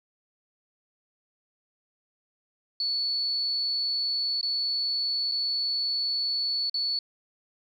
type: tone with dropouts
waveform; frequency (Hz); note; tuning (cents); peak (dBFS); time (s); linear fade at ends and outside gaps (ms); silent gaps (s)
sine; 4435; C#8; 0; -25; 2.8-6.99; 2; 4.412-4.429 / 5.315-5.319 / 6.697-6.742
effects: 10-bit